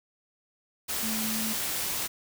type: tone in noise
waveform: sine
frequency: 220 Hz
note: A3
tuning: in tune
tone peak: -32 dBFS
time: 1.02-1.54 s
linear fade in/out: 20 ms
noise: white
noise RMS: -31 dBFS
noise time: 0.88-2.08 s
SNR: -4 dB
effects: none